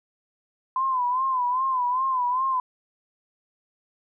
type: tone with vibrato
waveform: sine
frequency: 1020 Hz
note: C6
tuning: 44 cents flat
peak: -21 dBFS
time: 0.76-2.6 s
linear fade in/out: 2 ms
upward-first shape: sine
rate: 2.5 Hz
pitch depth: 82 cents each way
effects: none